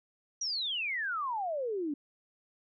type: exponential sweep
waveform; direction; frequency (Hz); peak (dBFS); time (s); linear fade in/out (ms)
sine; down; 5920 to 277.2; -31; 0.41-1.94; 5
effects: none